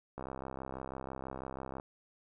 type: click train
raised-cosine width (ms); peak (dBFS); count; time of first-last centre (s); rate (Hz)
1; -27; 108; 0.18-1.799; 66.1
effects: none